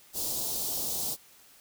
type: band-stop noise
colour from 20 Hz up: white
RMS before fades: -32 dBFS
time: 0.13-1.17 s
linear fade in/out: 50 ms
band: 840 to 3900 Hz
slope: 24 dB/octave
effects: white hiss -57 dBFS RMS until 1.6 s